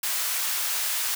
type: high-pass noise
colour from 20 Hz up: white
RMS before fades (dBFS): -27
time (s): 0.03-1.15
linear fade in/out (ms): 5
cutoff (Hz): 880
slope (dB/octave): 12
effects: none